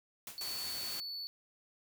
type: noise with exponential decay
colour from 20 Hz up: white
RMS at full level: -42 dBFS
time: 0.27-0.51 s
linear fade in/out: 2 ms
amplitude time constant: 52 ms
type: tone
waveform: triangle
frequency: 4457 Hz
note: C#8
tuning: 9 cents sharp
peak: -38 dBFS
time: 0.38-1.27 s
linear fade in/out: 0 ms
type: noise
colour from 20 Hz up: white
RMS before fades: -43 dBFS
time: 0.41-1 s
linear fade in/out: 0 ms
effects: none